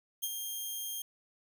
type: tone with ADSR envelope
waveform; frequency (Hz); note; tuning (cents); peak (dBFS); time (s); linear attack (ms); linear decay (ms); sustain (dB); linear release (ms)
5% pulse; 3205; G7; +38; -22; 0.22-1.02; 18; 43; -6; 3
effects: none